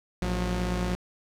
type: tone pair together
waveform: sawtooth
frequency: 56.7 / 180 Hz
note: A#1 / F#3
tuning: -47 / -47 cents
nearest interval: octave + minor sixth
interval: 2000 cents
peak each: -25 dBFS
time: 0.22-0.95 s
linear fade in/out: 0 ms
effects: low-pass 8000 Hz 12 dB/octave + 10-bit